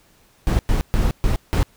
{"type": "noise bursts at uneven times", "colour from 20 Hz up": "brown", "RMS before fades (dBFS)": -17, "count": 5, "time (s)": [[0.47, 0.59], [0.69, 0.81], [0.94, 1.11], [1.24, 1.36], [1.53, 1.63]], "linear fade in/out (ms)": 0, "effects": ["pink hiss -56 dBFS RMS until 1.76 s"]}